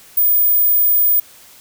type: tone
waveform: sine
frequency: 15030 Hz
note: A#9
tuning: 13 cents sharp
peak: -10 dBFS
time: 0.17-1.2 s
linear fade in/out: 5 ms
effects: white hiss -44 dBFS RMS until 1.6 s